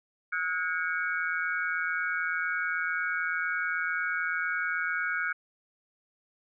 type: tone cluster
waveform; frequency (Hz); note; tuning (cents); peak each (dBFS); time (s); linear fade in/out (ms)
sine; 1285 / 1452 / 1621 / 2232; E6 / F#6 / G#6 / C#7; -45 / -33 / -42 / +11; -38 / -30 / -33 / -36; 0.32-5.33; 10
effects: none